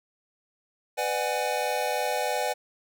square chord, G# half-diminished seventh, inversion first, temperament just, 498.4 / 598 / 747.5 / 830.6 Hz, B4 / D5 / F#5 / G#5, +16 / +31 / +17 / 0 cents, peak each -32 dBFS, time 0.97-2.54 s, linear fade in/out 20 ms, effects none

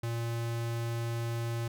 square tone, 116.54 Hz, A#2, in tune, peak -32 dBFS, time 0.03-1.68 s, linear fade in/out 5 ms, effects none

